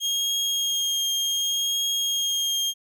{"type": "tone with vibrato", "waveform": "30% pulse", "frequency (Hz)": 3242, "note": "G#7", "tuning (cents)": -42, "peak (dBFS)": -20, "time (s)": [0, 2.74], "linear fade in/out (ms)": 50, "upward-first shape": "triangle", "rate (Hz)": 0.67, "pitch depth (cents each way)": 15, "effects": []}